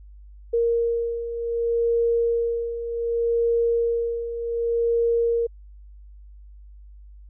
sine beating tone pair, 466.2 / 466.86 Hz, A#4 / A#4, 0 / +3 cents, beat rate 0.66 Hz, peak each -27 / -21 dBFS, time 0.53-5.47 s, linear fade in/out 10 ms, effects added 50 Hz sine -42 dBFS peak until 7.29 s

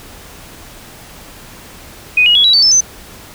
sine tone with pitch steps, 2489 / 2892 / 3361 / 3906 / 4539 / 5274 / 6129 Hz, D#7 / F#7 / G#7 / B7 / C#8 / E8 / G8, 0 / -40 / +20 / -20 / +40 / 0 / -40 cents, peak -6 dBFS, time 2.17-2.807 s, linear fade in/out 5 ms, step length 91 ms, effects pink hiss -36 dBFS RMS until 3.34 s

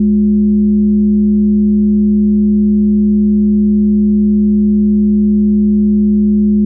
sine tone with frequency modulation, 209.1 Hz, G#3, 12 cents sharp, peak -7 dBFS, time 0-6.65 s, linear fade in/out 5 ms, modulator 149 Hz, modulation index 0.29, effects none

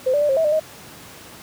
sine tone with pitch steps, 515 / 583 / 591 / 536 / 647 / 601 / 627 Hz, C5 / D5 / D5 / C5 / E5 / D5 / D#5, -28 / -13 / +11 / +42 / -32 / +40 / +13 cents, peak -15 dBFS, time 0.06-0.599 s, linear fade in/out 10 ms, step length 77 ms, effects pink hiss -41 dBFS RMS until 1.42 s + high-pass 100 Hz 12 dB/octave

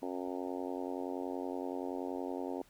harmonic tone, 90.6 Hz, F#2, 36 cents flat, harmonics 3 / 4 / 5 / 6 / 7 / 8 / 9 / 10, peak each -40 / -42 / -44 / -46 / -47 / -48 / -49 / -50 dBFS, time 0.02-2.62 s, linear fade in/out 5 ms, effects pink hiss -65 dBFS RMS until 2.69 s

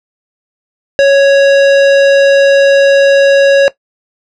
sine tone with hard clipping, 554.4 Hz, C#5, in tune, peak -5 dBFS, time 0.99-3.68 s, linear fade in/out 0 ms, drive 18 dB, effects noise-tail reverb RT60 0.1 s tail -17 dB re dry + low-pass 5000 Hz 12 dB/octave

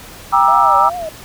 sine chord, E half-diminished seventh, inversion first, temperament just, 791.1 / 949.3 / 1186.7 / 1318.5 Hz, G5 / Bb5 / D6 / E6, +16 / +31 / +18 / 0 cents, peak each -14 dBFS, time 0.32-0.9 s, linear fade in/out 20 ms
sine tone with vibrato, 641 Hz, E5, 49 cents flat, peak -21 dBFS, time 0.48-1.09 s, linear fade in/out 2 ms, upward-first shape triangle, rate 2.6 Hz, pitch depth 220 cents each way
effects pink hiss -36 dBFS RMS until 1.24 s

